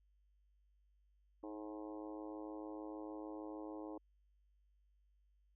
harmonic tone with a mistuned harmonic, 106.6 Hz, G#2, 46 cents sharp, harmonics 3 / 4 / 5 / 6 / 7 / 8 / 9 / 10, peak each -47 / -53 / -53 / -59 / -59 / -58 / -61 / -62 dBFS, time 1.43-3.98 s, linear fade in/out 5 ms, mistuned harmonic 3, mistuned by -27 cents, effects added 50 Hz sine -70 dBFS peak until 5.55 s

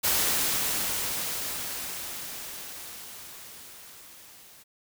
white noise with level ramp, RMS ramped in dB -24 to -52 dBFS, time 0.03-4.64 s, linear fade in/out 20 ms, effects none

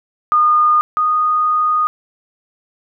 sine tone pair in turn, 1221 / 1235.9 Hz, D#6 / D#6, -33 / -12 cents, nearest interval unison, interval 21 cents, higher second, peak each -9 / -12 dBFS, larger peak first, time 0.32-0.81 / 0.97-1.87 s, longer second, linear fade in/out 0 ms, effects none

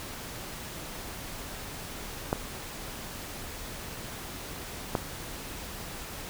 clicks, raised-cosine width 1 ms, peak -11 dBFS, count 2, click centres 2.329 / 4.952 s, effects pink hiss -40 dBFS RMS until 6.29 s

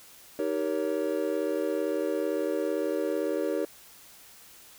triangle chord, Eb dominant seventh, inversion none, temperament just, 311.1 / 388.9 / 466.7 / 560 Hz, Eb4 / G4 / Bb4 / Db5, 0 / -14 / +2 / +18 cents, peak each -30 dBFS, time 0.39-3.65 s, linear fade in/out 2 ms, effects white hiss -52 dBFS RMS until 4.78 s

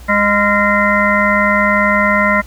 harmonic tone with a mistuned harmonic, 205.6 Hz, G#3, 17 cents flat, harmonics 1 / 3 / 5 / 7 / 9 / 10, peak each -17 / -17 / -17 / -17 / -17 / -17 dBFS, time 0.08-2.42 s, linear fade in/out 20 ms, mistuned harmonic 7, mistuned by -70 cents, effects added 60 Hz sine -32 dBFS peak until 2.46 s + pink hiss -42 dBFS RMS until 2.46 s

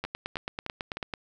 two click trains, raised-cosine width 0.3 ms, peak -18 / -16 dBFS, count 4 / 11, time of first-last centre 0.05-0.97 / 0.04-1.138 s, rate 3.26 / 9.11 Hz, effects none

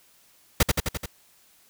pink noise with echo, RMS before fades -17 dBFS, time 0.6-0.63 s, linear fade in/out 5 ms, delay 86 ms, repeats 5, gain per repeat -3 dB, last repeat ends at 1.06 s, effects white hiss -59 dBFS RMS until 1.69 s

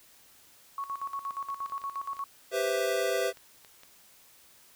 sine tone with tremolo, 1108.7 Hz, C#6, in tune, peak -31 dBFS, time 0.78-2.24 s, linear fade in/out 2 ms, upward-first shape square, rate 8.5 Hz, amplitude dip 75%
clicks, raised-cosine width 0.2 ms, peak -34 dBFS, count 10, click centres 1.307 / 1.502 / 1.659 / 1.698 / 1.817 / 1.957 / 2.168 / 3.372 / 3.648 / 3.834 s
square chord, C major seventh, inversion second, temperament equal with one note detuned, 393.1 / 493.9 / 523.3 / 659.3 Hz, G4 / B4 / C5 / E5, +5 / 0 / 0 / 0 cents, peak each -33 dBFS, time 2.51-3.33 s, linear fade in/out 50 ms
effects white hiss -58 dBFS RMS until 4.75 s

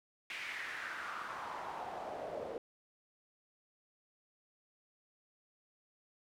pink noise with band-pass filter sweep, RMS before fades -43 dBFS, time 0.3-2.58 s, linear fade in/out 2 ms, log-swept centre 2400 to 490 Hz, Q 3.5, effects none

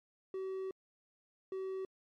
triangle tone bursts at uneven times, 380.5 Hz, F#4, 48 cents sharp, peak -35 dBFS, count 2, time 0.34-0.71 / 1.52-1.85 s, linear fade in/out 2 ms, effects MP3 64 kbps

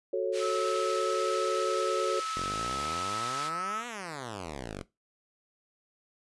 sine chord, F# minor, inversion none, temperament equal with one note detuned, 370 / 440 / 549.6 Hz, F#4 / A4 / C#5, 0 / 0 / -15 cents, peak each -31 dBFS, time 0.13-2.2 s, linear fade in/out 5 ms
white band-pass noise, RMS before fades -41 dBFS, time 0.32-3.51 s, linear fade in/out 50 ms, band 1500 to 5200 Hz, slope 12 dB/octave
sine tone, 1299 Hz, E6, 26 cents flat, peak -32 dBFS, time 0.39-3.84 s, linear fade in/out 50 ms
5% pulse exponential two-way sweep, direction up then down, 42.93 to 246.9 to 42.93 Hz, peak -26 dBFS, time 2.37-4.83 s, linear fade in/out 0 ms, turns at 3.87 s
effects noise-tail reverb RT60 0.2 s tail -18 dB re dry + resampled to 24000 Hz

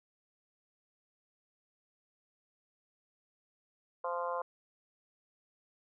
harmonic tone, 173.6 Hz, F3, 10 cents flat, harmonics 3 / 4 / 5 / 6 / 7 / 8, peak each -37 / -42 / -43 / -37 / -46 / -48 dBFS, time 4.04-4.42 s, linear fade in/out 5 ms, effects none

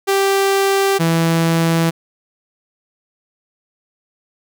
sawtooth tone pair in turn, 392 / 165.2 Hz, G4 / E3, 0 / +4 cents, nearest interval octave + minor third, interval 1496 cents, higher first, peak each -9 dBFS, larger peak neither, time 0.07-0.99 / 0.99-1.91 s, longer neither, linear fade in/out 20 ms, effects none

